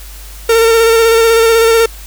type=tone with vibrato; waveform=45% pulse; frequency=455 Hz; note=A#4; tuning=42 cents flat; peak=-6 dBFS; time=0.49-1.86 s; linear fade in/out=5 ms; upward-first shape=square; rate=16 Hz; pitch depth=21 cents each way; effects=added 50 Hz sine -29 dBFS peak until 2.06 s + white hiss -35 dBFS RMS until 2.06 s